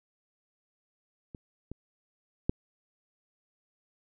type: clicks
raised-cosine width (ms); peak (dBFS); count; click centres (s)
3; -29 / -26 / -12; 3; 1.348 / 1.716 / 2.495
effects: none